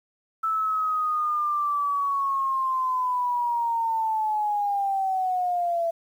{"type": "linear sweep", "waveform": "sine", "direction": "down", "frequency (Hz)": [1318.5, 666], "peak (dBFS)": -22, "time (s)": [0.43, 5.91], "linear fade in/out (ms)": 10, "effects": ["9-bit"]}